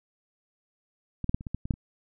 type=clicks; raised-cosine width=5 ms; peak=-19 / -13 / -11 / -27 / -22 / -17 / -23 / -11 / -28 dBFS; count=9; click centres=1.243 / 1.294 / 1.345 / 1.409 / 1.468 / 1.546 / 1.655 / 1.708 / 1.739 s; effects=none